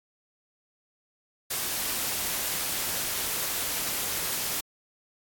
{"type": "noise with amplitude modulation", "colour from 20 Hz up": "white", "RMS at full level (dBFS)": -28, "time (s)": [1.5, 4.61], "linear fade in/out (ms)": 10, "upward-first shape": "sine", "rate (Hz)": 283, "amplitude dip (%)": 40, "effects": ["AAC 64 kbps"]}